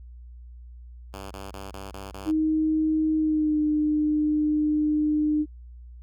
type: tone bursts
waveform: 5% pulse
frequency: 97.4 Hz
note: G2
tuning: 11 cents flat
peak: -26 dBFS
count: 6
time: 1.13-2.315 s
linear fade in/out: 10 ms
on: 180 ms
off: 21 ms
type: tone with pitch glide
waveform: sine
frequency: 312.9 to 302.6 Hz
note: D#4 to D#4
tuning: +10 to -48 cents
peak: -20 dBFS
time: 2.25-5.46 s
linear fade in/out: 50 ms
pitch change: -58 cents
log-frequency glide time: 3.17-3.6 s
effects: added 60 Hz sine -41 dBFS peak until 6.02 s